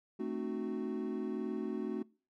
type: chord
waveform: triangle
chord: A diminished seventh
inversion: none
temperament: equal with one note detuned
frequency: 220 / 261.6 / 303.8 / 370 Hz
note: A3 / C4 / Eb4 / Gb4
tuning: 0 / 0 / -41 / 0 cents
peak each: -38 / -39 / -40 / -37 dBFS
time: 0.19-2.03 s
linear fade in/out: 10 ms
effects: noise-tail reverb RT60 0.4 s tail -24 dB re dry